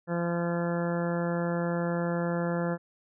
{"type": "harmonic tone", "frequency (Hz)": 171.6, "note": "F3", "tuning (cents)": -30, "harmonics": [1, 2, 3, 4, 5, 6, 7, 8, 9, 10], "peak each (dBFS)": [-29, -35, -32, -39, -42, -43, -48, -41, -47, -42], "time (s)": [0.07, 2.78], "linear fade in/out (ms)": 50, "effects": []}